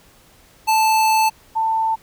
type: tone pair in turn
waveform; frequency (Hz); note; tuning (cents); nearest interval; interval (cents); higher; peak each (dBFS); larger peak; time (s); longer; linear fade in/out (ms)
square / sine; 878 / 890.8; A5 / A5; -4 / +21; unison; 25; second; -14 / -16; first; 0.67-1.3 / 1.55-1.96; first; 20
effects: pink hiss -51 dBFS RMS until 2.02 s